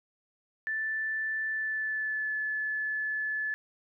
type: tone with pitch glide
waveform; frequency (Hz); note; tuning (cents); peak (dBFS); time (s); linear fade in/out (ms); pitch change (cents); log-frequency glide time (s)
sine; 1760 to 1727.8; A6 to A6; 0 to -32; -29; 0.67-3.54; 0; -32; 1.49-2.34
effects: none